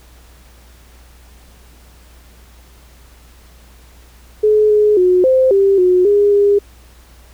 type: tone with pitch steps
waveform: sine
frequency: 426.1 / 421.1 / 363.6 / 520 / 393.2 / 363.4 / 408.8 / 405.7 Hz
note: G#4 / G#4 / F#4 / C5 / G4 / F#4 / G#4 / G#4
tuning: +44 / +24 / -30 / -11 / +5 / -31 / -27 / -41 cents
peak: -8 dBFS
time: 4.43-6.59 s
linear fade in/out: 10 ms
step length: 270 ms
effects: added 60 Hz sine -42 dBFS peak until 7.33 s + pink hiss -48 dBFS RMS until 7.33 s